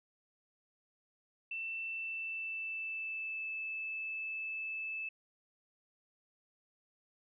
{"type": "tone with pitch glide", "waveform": "sine", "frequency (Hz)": [2672, 2623], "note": ["E7", "E7"], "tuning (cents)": [23, -9], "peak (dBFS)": -37, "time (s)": [1.51, 5.09], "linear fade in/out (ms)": 5, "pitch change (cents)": -32, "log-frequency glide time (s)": [1.86, 3.5], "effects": []}